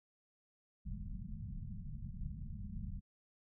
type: low-pass noise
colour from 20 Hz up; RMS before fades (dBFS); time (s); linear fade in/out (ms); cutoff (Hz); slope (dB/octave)
pink; -44; 0.85-3.01; 20; 220; 96
effects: none